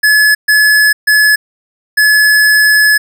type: tone bursts at uneven times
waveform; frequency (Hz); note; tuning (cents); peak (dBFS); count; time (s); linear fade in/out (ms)
square; 1709; G#6; +49; -6; 4; 0.03-0.35 / 0.48-0.93 / 1.07-1.36 / 1.97-2.98; 10
effects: none